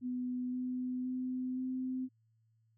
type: tone with pitch steps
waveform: sine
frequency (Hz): 249.9 / 252.4 / 254.9 / 257.4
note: B3 / B3 / C4 / C4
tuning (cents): +21 / +38 / -45 / -28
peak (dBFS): -34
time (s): 0.01-2.09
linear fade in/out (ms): 50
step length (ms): 520
effects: added 112 Hz sine -69 dBFS peak until 2.77 s